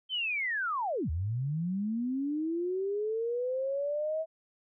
sine linear two-way sweep, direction down then up, 3144 to 73.42 to 647 Hz, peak -29 dBFS, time 0.09-4.26 s, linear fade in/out 50 ms, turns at 1.1 s, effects none

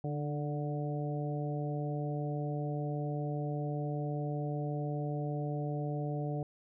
harmonic tone with a mistuned harmonic, 146.83 Hz, D3, in tune, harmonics 1 / 2 / 3 / 4 / 5, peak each -34 / -41 / -42 / -43 / -44 dBFS, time 0.04-6.43 s, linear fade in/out 2 ms, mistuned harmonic 2, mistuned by +30 cents, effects none

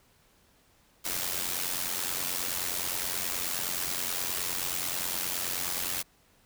white noise with amplitude modulation, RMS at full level -29 dBFS, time 1.04-6.03 s, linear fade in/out 20 ms, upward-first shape sine, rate 89.5 Hz, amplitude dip 70%, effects pink hiss -64 dBFS RMS until 6.45 s

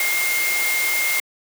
sine tone in noise, 2125 Hz, C7, 26 cents sharp, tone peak -20 dBFS, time 0-1.2 s, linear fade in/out 2 ms, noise white, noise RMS -24 dBFS, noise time 0-1.2 s, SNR +1 dB, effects high-pass 400 Hz 12 dB/octave

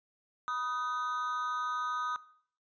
triangle tone with amplitude modulation, 1247 Hz, D#6, 3 cents sharp, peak -26 dBFS, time 0.48-2.16 s, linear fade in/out 0 ms, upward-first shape sine, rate 267 Hz, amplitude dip 85%, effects noise-tail reverb RT60 0.6 s tail -19 dB re dry + resampled to 16000 Hz

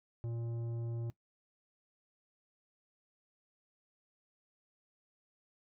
sine tone with tanh clipping, 116.54 Hz, A#2, in tune, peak -38 dBFS, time 0.24-1.1 s, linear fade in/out 0 ms, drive 11 dB, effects noise-tail reverb RT60 0.1 s tail -19 dB re dry

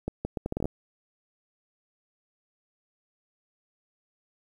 accelerating click train, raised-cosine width 2 ms, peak -16 dBFS, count 10, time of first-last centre 0.08-0.656 s, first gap 170 ms, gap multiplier 0.72, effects 9-bit

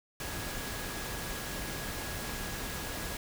sine tone in noise, 1661.2 Hz, G#6, in tune, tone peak -47 dBFS, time 0.2-3.17 s, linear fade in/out 2 ms, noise pink, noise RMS -38 dBFS, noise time 0.2-3.17 s, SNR -12 dB, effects none

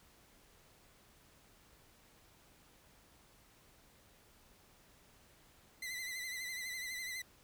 sawtooth tone with vibrato, 2022 Hz, B6, 40 cents sharp, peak -37 dBFS, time 5.82-7.22 s, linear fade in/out 5 ms, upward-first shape sine, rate 12 Hz, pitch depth 55 cents each way, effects pink hiss -65 dBFS RMS until 7.43 s

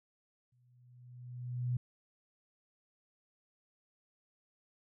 sine tone with exponential growth, 123.47 Hz, B2, in tune, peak -29 dBFS, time 0.52-1.77 s, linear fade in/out 5 ms, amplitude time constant 270 ms, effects none

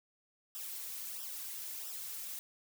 blue noise with flanger, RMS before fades -43 dBFS, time 0.55-2.39 s, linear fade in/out 0 ms, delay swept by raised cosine 0.45 to 3.45 ms, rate 1.5 Hz, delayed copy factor -0.75, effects none

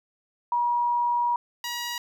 sine / 10% pulse tone pair in turn, 959 / 959 Hz, A#5 / A#5, +49 / +49 cents, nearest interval unison, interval 0 cents, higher neither, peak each -21 dBFS, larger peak neither, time 0.52-1.36 / 1.64-1.98 s, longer first, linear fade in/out 2 ms, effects none

